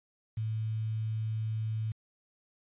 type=tone with quantisation; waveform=sine; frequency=110 Hz; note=A2; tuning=in tune; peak=-30 dBFS; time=0.37-1.92 s; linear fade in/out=5 ms; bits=9; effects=resampled to 8000 Hz